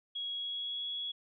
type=tone with pitch glide; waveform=sine; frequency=3318 to 3353 Hz; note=G#7 to G#7; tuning=-2 to +16 cents; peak=-35 dBFS; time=0.15-1.12 s; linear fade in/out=10 ms; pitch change=+18 cents; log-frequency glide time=0.32-0.87 s; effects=none